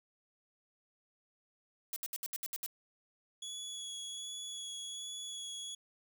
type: noise bursts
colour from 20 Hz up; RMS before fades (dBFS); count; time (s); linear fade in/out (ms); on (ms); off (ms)
blue; -39; 8; 1.93-2.662; 0; 32; 68
type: tone with vibrato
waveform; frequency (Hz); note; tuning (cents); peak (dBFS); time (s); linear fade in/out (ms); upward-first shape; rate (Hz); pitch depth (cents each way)
25% pulse; 3372; G#7; +26; -37; 3.42-5.75; 5; sine; 1.3; 13
effects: none